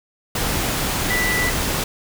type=tone in noise; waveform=sine; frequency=1975.5 Hz; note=B6; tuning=in tune; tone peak=-20 dBFS; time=1.1-1.5 s; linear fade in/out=5 ms; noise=pink; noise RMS=-22 dBFS; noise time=0.35-1.84 s; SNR=-1 dB; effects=none